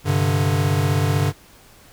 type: chord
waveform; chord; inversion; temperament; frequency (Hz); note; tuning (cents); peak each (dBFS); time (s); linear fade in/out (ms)
square; G suspended fourth; none; equal; 98 / 130.81 / 146.83; G2 / C3 / D3; 0 / 0 / 0; -21 / -25 / -21; 0.04-1.33; 50
effects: pink hiss -49 dBFS RMS until 1.92 s